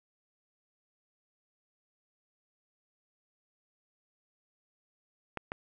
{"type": "clicks", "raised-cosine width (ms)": 0.5, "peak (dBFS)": -20, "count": 2, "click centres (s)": [5.373, 5.519], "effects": []}